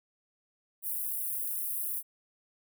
white high-pass noise, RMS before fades -34 dBFS, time 0.82-2.03 s, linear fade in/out 50 ms, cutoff 9700 Hz, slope 48 dB/octave, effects none

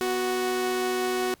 sawtooth tone pair together, 244.9 / 370 Hz, B3 / F#4, -14 / 0 cents, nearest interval perfect fifth, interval 714 cents, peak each -30 / -21 dBFS, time 0.01-1.34 s, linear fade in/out 0 ms, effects pink hiss -58 dBFS RMS until 1.4 s + Opus 48 kbps

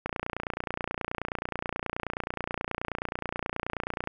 click train, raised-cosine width 0.5 ms, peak -15 dBFS, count 119, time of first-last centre 0.06-4.074 s, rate 29.4 Hz, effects none

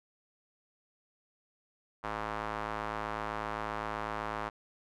square tone with band-pass filter, 53.9 Hz, A1, 35 cents flat, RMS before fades -37 dBFS, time 2.03-4.5 s, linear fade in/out 20 ms, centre 1100 Hz, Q 1.6, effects none

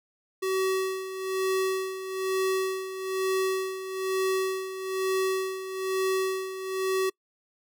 square tone with tremolo, 379.3 Hz, F#4, 43 cents sharp, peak -24 dBFS, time 0.42-7.1 s, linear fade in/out 10 ms, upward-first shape sine, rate 1.1 Hz, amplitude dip 70%, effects noise-tail reverb RT60 0.1 s tail -26 dB re dry

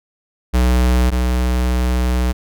square tone pair in turn, 62 / 62 Hz, B1 / B1, +7 / +7 cents, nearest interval unison, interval 0 cents, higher neither, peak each -12 / -15 dBFS, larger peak first, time 0.53-1.11 / 1.11-2.33 s, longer second, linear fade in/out 20 ms, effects none

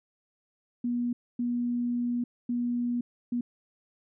sine tone bursts at uneven times, 241.5 Hz, B3, 39 cents flat, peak -26 dBFS, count 4, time 0.84-1.13 / 1.39-2.24 / 2.49-3.01 / 3.32-3.41 s, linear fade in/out 5 ms, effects none

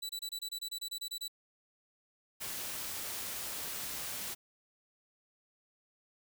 sawtooth tone bursts, 3951 Hz, B7, in tune, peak -34 dBFS, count 13, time 0.02-1.281 s, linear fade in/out 10 ms, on 73 ms, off 26 ms
white noise, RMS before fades -40 dBFS, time 2.4-4.35 s, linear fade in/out 20 ms
effects none

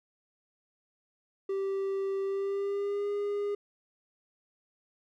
triangle tone with pitch glide, 390 to 408.4 Hz, G4 to G#4, -9 to -29 cents, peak -27 dBFS, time 1.49-3.55 s, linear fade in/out 5 ms, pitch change +80 cents, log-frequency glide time 2.23-3.09 s, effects none

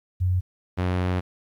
sine / sawtooth tone pair in turn, 91.3 / 90.81 Hz, F#2 / F#2, -23 / -32 cents, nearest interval unison, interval 9 cents, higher first, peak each -19 / -18 dBFS, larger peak second, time 0.2-0.41 / 0.77-1.21 s, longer second, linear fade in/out 20 ms, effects low-pass 3000 Hz 12 dB/octave + 10-bit

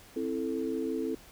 sine chord, A minor, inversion first, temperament just, 264 / 330 / 440 Hz, C4 / E4 / A4, +16 / +2 / 0 cents, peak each -34 dBFS, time 0.16-1.15 s, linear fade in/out 5 ms, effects pink hiss -54 dBFS RMS until 1.31 s

